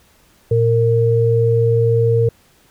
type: tone pair together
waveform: sine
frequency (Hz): 115.2 / 460.8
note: A#2 / A#4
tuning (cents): -20 / -20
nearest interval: 2 octaves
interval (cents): 2400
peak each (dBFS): -14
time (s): 0.51-2.29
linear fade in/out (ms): 5
effects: pink hiss -53 dBFS RMS until 2.7 s